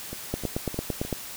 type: two click trains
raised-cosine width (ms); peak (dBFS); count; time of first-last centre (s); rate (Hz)
2; -13 / -21; 8 / 4; 0.34-1.127 / 0.13-1.05; 8.89 / 3.26
effects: white hiss -39 dBFS RMS until 1.36 s